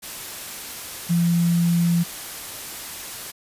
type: tone in noise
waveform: sine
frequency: 171 Hz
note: F3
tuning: 36 cents flat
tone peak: -16 dBFS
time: 1.09-2.04 s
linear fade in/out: 20 ms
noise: white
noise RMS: -34 dBFS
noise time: 0.02-3.32 s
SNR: +15 dB
effects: resampled to 32000 Hz